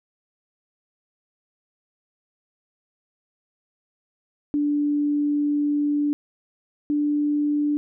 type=tone pair in turn; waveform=sine; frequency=292.3 / 294.2 Hz; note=D4 / D4; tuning=-8 / +3 cents; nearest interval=unison; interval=11 cents; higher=second; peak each=-19 / -19 dBFS; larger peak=neither; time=4.54-6.13 / 6.9-7.77 s; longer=first; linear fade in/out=0 ms; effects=none